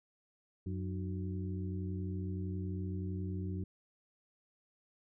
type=harmonic tone with a mistuned harmonic; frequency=92.4 Hz; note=F#2; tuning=2 cents flat; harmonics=1 / 2 / 3 / 4; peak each=-37 / -41 / -46 / -48 dBFS; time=0.66-3.64 s; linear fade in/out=5 ms; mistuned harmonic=3; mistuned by=+130 cents; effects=none